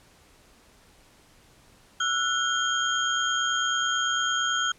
sine tone cluster, 1338 / 1467 / 3195 / 6630 Hz, E6 / F#6 / G7 / G#8, +25 / -15 / +32 / -4 cents, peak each -29 / -27 / -28 / -33 dBFS, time 2-4.72 s, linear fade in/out 5 ms, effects pink hiss -57 dBFS RMS until 4.78 s + low-pass 11000 Hz 12 dB/octave

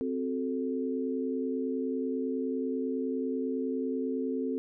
sine chord, F# diminished, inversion second, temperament equal, 261.6 / 370 / 440 Hz, C4 / F#4 / A4, 0 / 0 / 0 cents, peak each -31 / -37 / -34 dBFS, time 0.01-4.58 s, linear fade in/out 0 ms, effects none

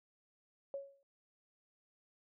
sine tone with exponential decay, 554.4 Hz, C#5, in tune, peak -36 dBFS, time 0.74-1.03 s, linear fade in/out 1 ms, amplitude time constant 63 ms, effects none

